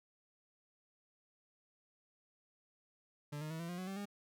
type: tone with pitch steps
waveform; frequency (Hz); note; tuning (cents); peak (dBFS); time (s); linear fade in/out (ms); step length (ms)
40% pulse; 146.83 / 153.77 / 161.05 / 168.66 / 176.64 / 184.99 / 193.74 / 202.9; D3 / D#3 / E3 / E3 / F3 / F#3 / G3 / G#3; 0 / -20 / -40 / +40 / +20 / 0 / -20 / -40; -40; 3.32-4.056; 10; 92
effects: none